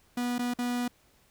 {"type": "tone with dropouts", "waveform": "45% pulse", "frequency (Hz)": 244.1, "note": "B3", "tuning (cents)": -20, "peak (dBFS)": -28, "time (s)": [0.17, 0.88], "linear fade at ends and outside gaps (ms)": 5, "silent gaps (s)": [[0.383, 0.391], [0.538, 0.587]], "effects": ["pink hiss -64 dBFS RMS until 1.3 s"]}